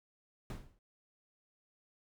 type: noise with exponential decay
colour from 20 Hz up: brown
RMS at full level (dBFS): -36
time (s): 0.5-0.79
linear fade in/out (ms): 1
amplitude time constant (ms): 63
effects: none